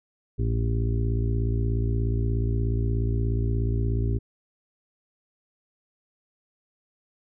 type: harmonic tone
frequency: 56.8 Hz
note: A#1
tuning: 44 cents flat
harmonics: 1 / 2 / 4 / 5 / 6 / 7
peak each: -25 / -25 / -36 / -37 / -39 / -36 dBFS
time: 0.38-4.19 s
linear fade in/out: 20 ms
effects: none

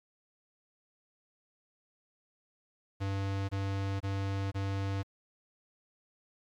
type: tone bursts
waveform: square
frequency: 98 Hz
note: G2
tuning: in tune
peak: -32 dBFS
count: 4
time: 3-5.032 s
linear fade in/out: 20 ms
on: 490 ms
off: 24 ms
effects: low-pass 5000 Hz 12 dB/octave + 10-bit

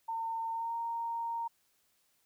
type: tone with pitch glide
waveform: sine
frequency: 908 to 926.5 Hz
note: A#5 to A#5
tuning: -46 to -11 cents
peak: -33 dBFS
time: 0.08-1.48 s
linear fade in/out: 10 ms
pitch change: +35 cents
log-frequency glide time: 0.51-0.74 s
effects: white hiss -73 dBFS RMS until 2.25 s

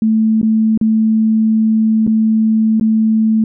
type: tone with dropouts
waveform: sine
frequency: 220 Hz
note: A3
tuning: in tune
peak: -9 dBFS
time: 0.02-3.44 s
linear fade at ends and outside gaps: 2 ms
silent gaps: 0.415-0.429 / 0.776-0.812 / 2.067-2.075 / 2.798-2.81 s
effects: none

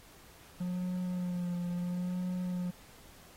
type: tone with vibrato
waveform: triangle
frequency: 178.5 Hz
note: F3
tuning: 38 cents sharp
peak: -30 dBFS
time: 0.6-2.71 s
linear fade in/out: 10 ms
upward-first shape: sine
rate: 0.73 Hz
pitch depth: 29 cents each way
effects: pink hiss -57 dBFS RMS until 3.36 s + AAC 48 kbps

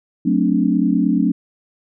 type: chord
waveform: sine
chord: D dominant seventh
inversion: first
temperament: just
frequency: 183.54 / 220.2 / 264.3 / 293.7 Hz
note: F#3 / A3 / C4 / D4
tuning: -14 / +2 / +18 / 0 cents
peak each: -19 dBFS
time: 0.25-1.32 s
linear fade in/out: 10 ms
effects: none

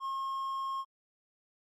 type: tone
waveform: triangle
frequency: 1077 Hz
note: C6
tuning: 50 cents sharp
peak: -31 dBFS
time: 0-0.85 s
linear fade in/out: 50 ms
effects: Opus 48 kbps

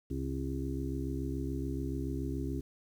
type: harmonic tone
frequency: 67 Hz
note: C2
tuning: 42 cents sharp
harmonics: 1 / 2 / 4 / 5 / 6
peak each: -37 / -39 / -38 / -41 / -44 dBFS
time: 0.1-2.61 s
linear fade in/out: 10 ms
effects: 10-bit

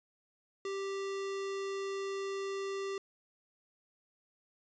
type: tone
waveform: square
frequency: 392 Hz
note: G4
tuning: in tune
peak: -36 dBFS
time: 0.65-2.98 s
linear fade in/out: 2 ms
effects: resampled to 16000 Hz

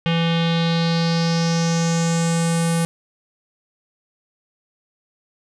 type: tone with low-pass filter sweep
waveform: square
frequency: 166.8 Hz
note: E3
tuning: 21 cents sharp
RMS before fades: -19 dBFS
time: 0.06-2.85 s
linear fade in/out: 0 ms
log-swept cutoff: 3000 to 10000 Hz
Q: 3.9
effects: none

